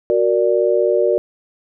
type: chord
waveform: sine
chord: Gb augmented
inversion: none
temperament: equal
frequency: 370 / 466.2 / 587.3 Hz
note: Gb4 / Bb4 / D5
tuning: 0 / 0 / 0 cents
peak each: -17 dBFS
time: 0.1-1.18 s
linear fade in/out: 0 ms
effects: none